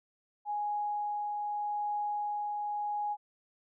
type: tone with tremolo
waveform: sine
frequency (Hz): 830.6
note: G#5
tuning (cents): 0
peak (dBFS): -30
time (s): 0.45-3.17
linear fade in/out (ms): 50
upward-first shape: triangle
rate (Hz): 0.83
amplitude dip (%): 25
effects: none